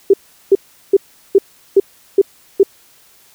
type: tone bursts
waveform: sine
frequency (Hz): 393.2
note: G4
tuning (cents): +5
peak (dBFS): -4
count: 7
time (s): 0.1-2.632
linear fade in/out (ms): 5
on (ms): 36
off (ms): 380
effects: white hiss -49 dBFS RMS until 3.34 s